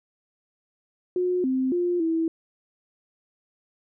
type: tone with pitch steps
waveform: sine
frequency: 361.4 / 260.6 / 352.2 / 326.5 Hz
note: F#4 / C4 / F4 / E4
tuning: -41 / -7 / +15 / -17 cents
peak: -21 dBFS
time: 1.16-2.28 s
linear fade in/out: 2 ms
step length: 280 ms
effects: none